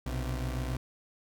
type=tone pair together; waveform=30% pulse; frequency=61 / 129.25 Hz; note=B1 / C3; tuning=-21 / -21 cents; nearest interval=octave + minor second; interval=1300 cents; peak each=-30 / -34 dBFS; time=0.06-0.77 s; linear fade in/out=5 ms; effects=none